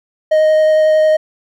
triangle tone with vibrato, 622.3 Hz, D#5, in tune, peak -6 dBFS, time 0.31-1.17 s, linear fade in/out 10 ms, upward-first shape triangle, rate 11 Hz, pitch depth 9 cents each way, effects none

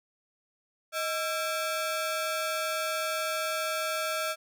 sawtooth ring-modulated tone, 987.8 Hz, B5, in tune, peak -22 dBFS, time 0.92-4.36 s, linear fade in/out 50 ms, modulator 359 Hz, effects none

